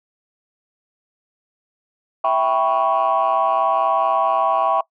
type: chord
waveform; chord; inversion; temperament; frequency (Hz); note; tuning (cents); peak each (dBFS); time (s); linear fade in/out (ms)
sine; C# half-diminished seventh; first; equal; 659.3 / 784 / 987.8 / 1108.7; E5 / G5 / B5 / C#6; 0 / 0 / 0 / 0; -19 / -19 / -22 / -19; 2.24-4.81; 5
effects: noise-tail reverb RT60 0.1 s tail -21 dB re dry + tanh soft clip ceiling -9 dBFS